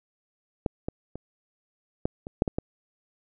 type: clicks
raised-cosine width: 2 ms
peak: -11 / -16 / -23 / -11 / -23 / -6 / -14 / -13 dBFS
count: 8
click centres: 0.662 / 0.885 / 1.156 / 2.055 / 2.269 / 2.421 / 2.478 / 2.585 s
effects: none